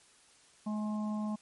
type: harmonic tone with a mistuned harmonic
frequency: 212.6 Hz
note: G#3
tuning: 41 cents sharp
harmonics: 1 / 3 / 4 / 5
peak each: -32 / -46 / -47 / -47 dBFS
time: 0.66-1.36 s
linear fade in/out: 10 ms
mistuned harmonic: 4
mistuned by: -22 cents
effects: white hiss -62 dBFS RMS until 1.41 s + MP3 48 kbps